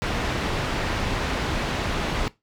pink low-pass noise, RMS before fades -26 dBFS, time 0.02-2.28 s, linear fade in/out 0 ms, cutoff 3700 Hz, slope 12 dB/octave, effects noise-tail reverb RT60 0.2 s tail -19 dB re dry

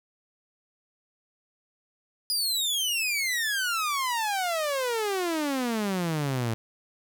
sawtooth exponential sweep, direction down, 4978 to 110 Hz, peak -22 dBFS, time 2.3-6.54 s, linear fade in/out 0 ms, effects none

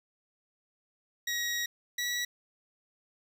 20% pulse tone pair in turn, 1900 / 1938.8 Hz, A#6 / B6, +33 / -32 cents, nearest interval unison, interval 35 cents, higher second, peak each -25 dBFS, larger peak neither, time 1.27-1.66 / 1.98-2.25 s, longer first, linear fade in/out 5 ms, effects none

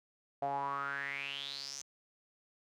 sawtooth tone with band-pass filter sweep, 139.6 Hz, C#3, 13 cents sharp, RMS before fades -39 dBFS, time 0.42-1.82 s, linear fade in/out 5 ms, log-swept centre 680 to 6400 Hz, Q 8.2, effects none

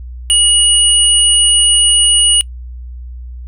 sine tone pair together, 2900 / 9207 Hz, F#7 / D9, -35 / -35 cents, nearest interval octave + minor sixth, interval 2000 cents, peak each -10 dBFS, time 0.3-2.41 s, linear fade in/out 0 ms, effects noise-tail reverb RT60 0.1 s tail -23 dB re dry + added 61 Hz sine -25 dBFS peak until 3.47 s

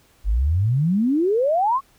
sine exponential sweep, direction up, 46.25 to 1132 Hz, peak -16 dBFS, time 0.24-1.81 s, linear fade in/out 50 ms, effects pink hiss -57 dBFS RMS until 1.98 s

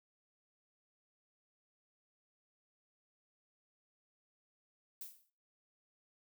violet noise with exponential decay, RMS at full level -43 dBFS, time 5.01-5.3 s, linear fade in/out 2 ms, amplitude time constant 62 ms, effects noise-tail reverb RT60 0.5 s tail -26 dB re dry

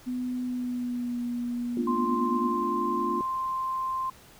sine tone with pitch glide, 250 to 241.3 Hz, B3 to B3, +21 to -40 cents, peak -28 dBFS, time 0.06-2.55 s, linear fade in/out 20 ms, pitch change -61 cents, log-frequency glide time 0.44-1.21 s
sine chord, B half-diminished seventh, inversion third, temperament equal with one note detuned, 220 / 250.5 / 293.7 / 349.2 Hz, A3 / B3 / D4 / F4, 0 / +25 / 0 / 0 cents, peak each -35 / -34 / -36 / -31 dBFS, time 1.77-3.21 s, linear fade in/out 2 ms
sine tone, 1046.5 Hz, C6, in tune, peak -27 dBFS, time 1.87-4.1 s, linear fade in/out 5 ms
effects pink hiss -53 dBFS RMS until 4.39 s

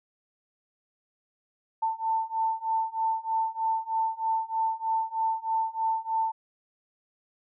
sine beating tone pair, 891 / 894.2 Hz, A5 / A5, +22 / +28 cents, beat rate 3.2 Hz, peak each -29 / -28 dBFS, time 1.82-6.32 s, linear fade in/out 10 ms, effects none

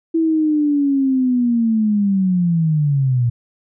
sine linear sweep, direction down, 329.6 to 116.8 Hz, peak -13 dBFS, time 0.14-3.3 s, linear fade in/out 10 ms, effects none

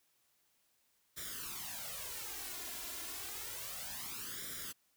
white noise with flanger, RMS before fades -44 dBFS, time 1.16-4.73 s, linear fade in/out 20 ms, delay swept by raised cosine 0.55 to 2.95 ms, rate 0.3 Hz, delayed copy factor +0.8, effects white hiss -75 dBFS RMS until 4.96 s

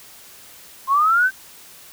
sine linear sweep, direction up, 1046.5 to 1568 Hz, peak -13 dBFS, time 0.87-1.31 s, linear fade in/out 50 ms, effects white hiss -44 dBFS RMS until 1.92 s

